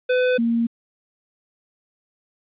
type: tone pair in turn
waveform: square / sine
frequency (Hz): 503 / 232.2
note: B4 / A#3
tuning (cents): +32 / -7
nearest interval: octave + minor second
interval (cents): 1339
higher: first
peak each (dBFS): -17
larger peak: neither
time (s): 0.09-0.38 / 0.38-0.67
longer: neither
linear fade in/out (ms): 10
effects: resampled to 8000 Hz + 9-bit